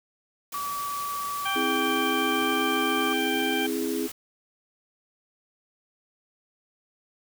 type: noise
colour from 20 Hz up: white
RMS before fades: -38 dBFS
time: 0.52-4.12 s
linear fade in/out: 5 ms
type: tone with pitch glide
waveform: sine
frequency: 1147 to 1169.7 Hz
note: D6 to D6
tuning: -41 to -7 cents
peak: -29 dBFS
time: 0.54-3.13 s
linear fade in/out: 2 ms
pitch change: +34 cents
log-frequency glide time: 2.11-2.54 s
type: harmonic tone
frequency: 786 Hz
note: G5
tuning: 4 cents sharp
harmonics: 1 / 2 / 3 / 4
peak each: -32 / -32 / -32 / -32 dBFS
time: 1.45-3.67 s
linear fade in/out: 10 ms
type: chord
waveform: sine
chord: C augmented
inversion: none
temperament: equal with one note detuned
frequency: 261.6 / 327.4 / 415.3 Hz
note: C4 / E4 / G#4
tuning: 0 / -12 / 0 cents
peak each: -30 dBFS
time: 1.55-4.08 s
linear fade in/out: 20 ms
effects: none